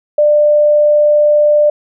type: tone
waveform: sine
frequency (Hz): 595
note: D5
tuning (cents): +22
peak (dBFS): -6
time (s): 0.18-1.7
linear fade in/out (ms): 5
effects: none